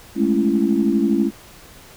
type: chord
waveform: sine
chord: A major seventh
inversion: third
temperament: equal with one note detuned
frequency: 207.7 / 220 / 277.2 / 336.2 Hz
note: G#3 / A3 / C#4 / E4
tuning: 0 / 0 / 0 / +34 cents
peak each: -20 dBFS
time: 0.15-1.31 s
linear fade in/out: 50 ms
effects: tanh soft clip ceiling -4 dBFS + pink hiss -44 dBFS RMS until 1.96 s